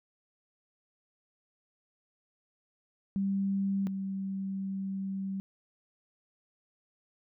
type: tone pair in turn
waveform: sine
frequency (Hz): 196 / 193.53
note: G3 / G3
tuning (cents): 0 / -22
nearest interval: unison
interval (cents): 22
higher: first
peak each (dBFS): -27 / -32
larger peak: first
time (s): 3.16-3.87 / 3.87-5.4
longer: second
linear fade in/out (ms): 0
effects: none